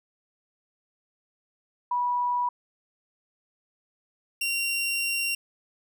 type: tone pair in turn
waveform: sine / sawtooth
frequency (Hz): 977 / 2758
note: B5 / F7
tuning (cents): -19 / -22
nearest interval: octave + tritone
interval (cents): 1797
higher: second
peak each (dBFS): -23 / -22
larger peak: second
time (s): 1.91-2.49 / 4.41-5.35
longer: second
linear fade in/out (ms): 5
effects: none